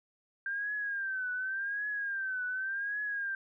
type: tone with vibrato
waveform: sine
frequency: 1584 Hz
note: G6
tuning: 18 cents sharp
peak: -32 dBFS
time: 0.46-3.35 s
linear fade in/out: 2 ms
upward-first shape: triangle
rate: 0.88 Hz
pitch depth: 120 cents each way
effects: none